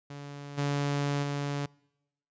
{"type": "tone with level steps", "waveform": "sawtooth", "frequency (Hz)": 142.9, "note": "D3", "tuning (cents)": -47, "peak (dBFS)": [-36, -23, -26], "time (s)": [0.1, 1.66], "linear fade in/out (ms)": 5, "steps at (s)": [0.57, 1.22], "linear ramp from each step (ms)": 20, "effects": ["noise-tail reverb RT60 0.9 s tail -26 dB re dry", "resampled to 16000 Hz"]}